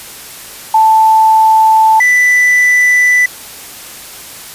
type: tone pair in turn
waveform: sine / triangle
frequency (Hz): 880 / 1985.3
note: A5 / B6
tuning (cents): 0 / +9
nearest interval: octave + major second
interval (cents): 1409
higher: second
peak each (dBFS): -4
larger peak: neither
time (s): 0.74-2 / 2-3.26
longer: neither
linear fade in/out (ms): 5
effects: white hiss -30 dBFS RMS until 4.54 s + resampled to 32000 Hz